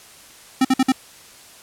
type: tone bursts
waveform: square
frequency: 261.8 Hz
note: C4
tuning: 1 cent sharp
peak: -13 dBFS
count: 4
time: 0.61-0.921 s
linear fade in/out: 5 ms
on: 38 ms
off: 53 ms
effects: white hiss -45 dBFS RMS until 1.62 s + low-pass 11000 Hz 12 dB/octave